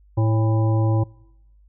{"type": "harmonic tone with a mistuned harmonic", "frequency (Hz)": 110, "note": "A2", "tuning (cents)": 0, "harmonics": [1, 3, 5, 7, 9], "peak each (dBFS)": [-16, -26, -30, -33, -35], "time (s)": [0.17, 1.04], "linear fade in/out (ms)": 10, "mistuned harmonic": 7, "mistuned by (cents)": 70, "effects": ["noise-tail reverb RT60 1.0 s tail -25 dB re dry", "added 50 Hz sine -50 dBFS peak until 1.68 s"]}